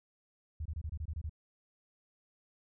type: tone bursts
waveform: sine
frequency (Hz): 77.78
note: D#2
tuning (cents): 0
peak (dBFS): -35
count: 9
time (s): 0.6-1.295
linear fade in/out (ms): 5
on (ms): 55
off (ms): 25
effects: none